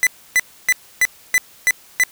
45% pulse tone bursts, 2000 Hz, B6, 21 cents sharp, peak -11 dBFS, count 7, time 0.03-2.036 s, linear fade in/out 0 ms, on 38 ms, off 290 ms, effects white hiss -47 dBFS RMS until 2.11 s

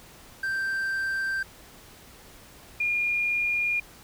triangle / sine tone pair in turn, 1568 / 2421 Hz, G6 / D#7, 0 / -48 cents, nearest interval minor sixth, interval 752 cents, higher second, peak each -24 / -23 dBFS, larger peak second, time 0.43-1.43 / 2.8-3.8 s, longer neither, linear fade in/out 5 ms, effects pink hiss -50 dBFS RMS until 4.03 s

